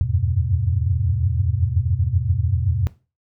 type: tone cluster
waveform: sine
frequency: 80.1 / 87.5 / 93.1 / 101 / 123.2 Hz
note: E2 / F2 / F#2 / G#2 / B2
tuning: -49 / +4 / +11 / -48 / -4 cents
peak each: -24 dBFS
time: 0.01-2.87 s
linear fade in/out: 0 ms
effects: noise-tail reverb RT60 0.3 s tail -17 dB re dry